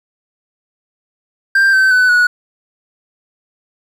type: tone with pitch steps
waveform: triangle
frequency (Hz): 1582 / 1541.4 / 1501.9 / 1463.3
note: G6 / G6 / F#6 / F#6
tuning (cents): +15 / -30 / +25 / -20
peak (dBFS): -6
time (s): 1.55-2.27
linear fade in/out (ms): 5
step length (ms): 180
effects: 8-bit